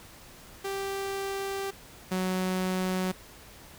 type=tone pair in turn; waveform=sawtooth; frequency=392 / 185.48 Hz; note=G4 / F#3; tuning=0 / +5 cents; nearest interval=octave + minor second; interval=1295 cents; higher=first; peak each=-27 / -23 dBFS; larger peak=second; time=0.64-1.71 / 2.11-3.12 s; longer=first; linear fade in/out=10 ms; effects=pink hiss -50 dBFS RMS until 3.78 s